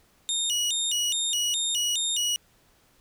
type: tone with vibrato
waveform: 25% pulse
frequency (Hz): 3270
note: G#7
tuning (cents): -28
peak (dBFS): -20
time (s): 0.29-2.36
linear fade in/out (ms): 0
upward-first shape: square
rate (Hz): 2.4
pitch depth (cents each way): 200
effects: pink hiss -62 dBFS RMS until 3 s